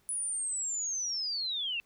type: linear sweep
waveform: sine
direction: down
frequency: 9956 to 2637 Hz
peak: -31 dBFS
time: 0.09-1.8 s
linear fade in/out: 0 ms
effects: pink hiss -69 dBFS RMS until 1.85 s